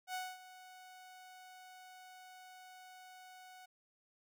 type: tone with ADSR envelope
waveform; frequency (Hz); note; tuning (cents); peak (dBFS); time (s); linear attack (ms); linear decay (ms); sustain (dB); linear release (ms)
sawtooth; 740; F#5; 0; -34; 0.07-3.66; 73; 230; -16; 10
effects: none